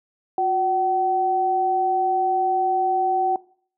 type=tone pair together; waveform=sine; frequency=361.2 / 760 Hz; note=F#4 / F#5; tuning=-42 / +46 cents; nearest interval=octave + minor second; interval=1288 cents; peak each=-26 / -19 dBFS; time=0.38-3.36 s; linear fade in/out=2 ms; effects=noise-tail reverb RT60 0.5 s tail -21 dB re dry